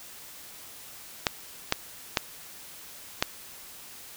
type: clicks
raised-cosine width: 0.2 ms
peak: -4 dBFS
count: 4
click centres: 1.268 / 1.724 / 2.172 / 3.225 s
effects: white hiss -46 dBFS RMS until 4.16 s